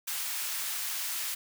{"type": "high-pass noise", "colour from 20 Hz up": "white", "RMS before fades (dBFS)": -34, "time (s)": [0.07, 1.35], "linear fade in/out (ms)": 10, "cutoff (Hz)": 1100, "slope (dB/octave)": 12, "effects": []}